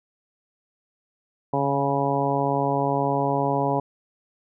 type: harmonic tone with a mistuned harmonic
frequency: 139.4 Hz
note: C#3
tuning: 10 cents sharp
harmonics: 1 / 2 / 3 / 4 / 5 / 6 / 7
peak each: -28 / -28 / -28 / -28 / -28 / -28 / -28 dBFS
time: 1.53-3.8 s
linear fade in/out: 5 ms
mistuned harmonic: 1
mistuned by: +26 cents
effects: none